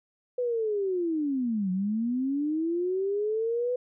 sine linear two-way sweep, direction down then up, 502 to 180.8 to 502 Hz, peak -25 dBFS, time 0.38-3.76 s, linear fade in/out 5 ms, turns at 1.71 s, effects none

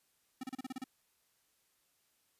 square tone bursts, 259.8 Hz, C4, 12 cents flat, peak -39 dBFS, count 8, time 0.41-0.841 s, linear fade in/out 5 ms, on 25 ms, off 33 ms, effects white hiss -75 dBFS RMS until 2.39 s + resampled to 32000 Hz

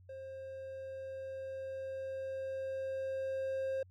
triangle tone with level ramp, 532 Hz, C5, 29 cents sharp, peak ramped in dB -42 to -31 dBFS, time 0.09-3.83 s, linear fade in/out 5 ms, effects added 92 Hz sine -57 dBFS peak until 3.9 s

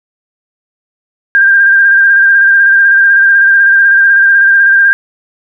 sine tone with vibrato, 1593 Hz, G6, 27 cents sharp, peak -3 dBFS, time 1.35-4.93 s, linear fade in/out 0 ms, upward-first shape square, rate 16 Hz, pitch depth 22 cents each way, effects none

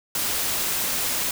white noise, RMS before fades -25 dBFS, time 0.15-1.31 s, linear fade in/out 2 ms, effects none

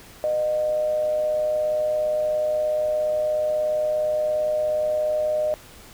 sine tone with amplitude modulation, 612 Hz, D#5, 29 cents flat, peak -18 dBFS, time 0.24-5.54 s, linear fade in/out 0 ms, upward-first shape sine, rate 117 Hz, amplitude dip 40%, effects pink hiss -46 dBFS RMS until 5.93 s

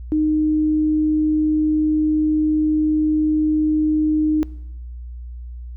sine tone, 307.6 Hz, D#4, 20 cents flat, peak -15 dBFS, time 0.12-4.43 s, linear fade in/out 0 ms, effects noise-tail reverb RT60 1.0 s tail -22 dB re dry + added 60 Hz sine -30 dBFS peak until 5.76 s

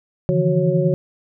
sine tone cluster, 144.6 / 162 / 172.4 / 368.8 / 549 Hz, D3 / E3 / F3 / F#4 / C#5, -27 / -30 / -22 / -6 / -17 cents, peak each -21 dBFS, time 0.29-0.94 s, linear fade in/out 0 ms, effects none

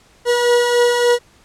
40% pulse beating tone pair, 479.5 / 483 Hz, A#4 / B4, +49 / -39 cents, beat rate 3.5 Hz, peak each -20 / -12 dBFS, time 0.25-1.19 s, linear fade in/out 50 ms, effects pink hiss -51 dBFS RMS until 1.44 s + low-pass 9000 Hz 12 dB/octave

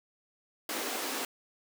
pink high-pass noise, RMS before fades -35 dBFS, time 0.69-1.25 s, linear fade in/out 2 ms, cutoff 240 Hz, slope 48 dB/octave, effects none

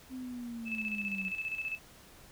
sine linear sweep, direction down, 261.6 to 186.8 Hz, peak -38 dBFS, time 0.09-1.32 s, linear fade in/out 50 ms
sine tone with tremolo, 2618 Hz, E7, 13 cents flat, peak -32 dBFS, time 0.65-1.79 s, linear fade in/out 50 ms, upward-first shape square, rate 15 Hz, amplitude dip 60%
effects pink hiss -56 dBFS RMS until 2.31 s

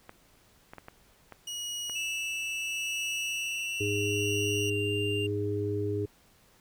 clicks, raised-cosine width 0.5 ms, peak -28 dBFS, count 6, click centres 0.094 / 0.735 / 0.783 / 0.884 / 1.323 / 1.897 s
25% pulse tone with tremolo, 2900 Hz, F#7, 35 cents flat, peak -30 dBFS, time 1.47-4.7 s, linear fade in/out 5 ms, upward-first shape sine, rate 0.76 Hz, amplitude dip 40%
triangle tone with pitch glide, 2656 to 2790 Hz, E7 to F7, +12 to -2 cents, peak -31 dBFS, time 1.95-5.27 s, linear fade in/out 10 ms, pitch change +86 cents, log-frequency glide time 3.14-4.92 s
harmonic tone, 102.7 Hz, G#2, 19 cents flat, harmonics 1 / 3 / 4, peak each -32 / -35 / -31 dBFS, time 3.8-6.06 s, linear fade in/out 10 ms
effects pink hiss -62 dBFS RMS until 6.6 s

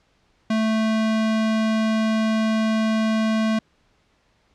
square tone, 220 Hz, A3, in tune, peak -19 dBFS, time 0.5-3.59 s, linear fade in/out 5 ms, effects pink hiss -63 dBFS RMS until 4.54 s + low-pass 5000 Hz 12 dB/octave

